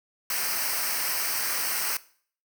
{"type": "noise with comb filter", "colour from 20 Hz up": "white", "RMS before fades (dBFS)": -28, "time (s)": [0.3, 1.97], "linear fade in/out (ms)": 2, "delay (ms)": 0.28, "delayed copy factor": -0.75, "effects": ["noise-tail reverb RT60 0.5 s tail -19 dB re dry"]}